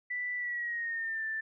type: tone with pitch glide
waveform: sine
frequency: 1975.5 to 1770.2 Hz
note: B6 to A6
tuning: 0 to +10 cents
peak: -32 dBFS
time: 0.1-1.41 s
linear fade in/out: 10 ms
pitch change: -190 cents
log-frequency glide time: 0.36-1.25 s
effects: none